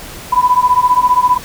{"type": "beating tone pair", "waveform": "sine", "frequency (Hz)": [987.8, 1002.8], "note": ["B5", "B5"], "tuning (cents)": [0, 26], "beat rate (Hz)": 15, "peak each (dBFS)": -11, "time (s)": [0.32, 1.38], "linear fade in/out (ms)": 10, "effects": ["pink hiss -31 dBFS RMS until 1.44 s"]}